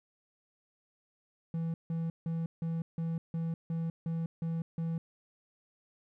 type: tone bursts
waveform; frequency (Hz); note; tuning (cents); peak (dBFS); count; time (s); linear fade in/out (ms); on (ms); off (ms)
triangle; 164.81; E3; 0; -29; 10; 1.54-4.98; 2; 200; 160
effects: none